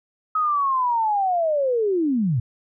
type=linear sweep; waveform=sine; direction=down; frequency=1277 to 108 Hz; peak=-18 dBFS; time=0.35-2.4 s; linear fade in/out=5 ms; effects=none